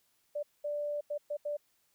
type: tone bursts at uneven times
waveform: sine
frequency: 587.3 Hz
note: D5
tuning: in tune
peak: -32 dBFS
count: 5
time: 0.35-0.43 / 0.64-1.01 / 1.1-1.18 / 1.3-1.37 / 1.45-1.57 s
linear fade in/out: 10 ms
effects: white hiss -73 dBFS RMS until 1.94 s